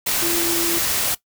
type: tone in noise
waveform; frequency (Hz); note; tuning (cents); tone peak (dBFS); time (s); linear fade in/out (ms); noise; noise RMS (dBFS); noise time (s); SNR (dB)
sine; 338.7; E4; +47; -23; 0.22-0.79; 10; white; -21; 0.06-1.15; -5
effects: noise-tail reverb RT60 0.1 s tail -18 dB re dry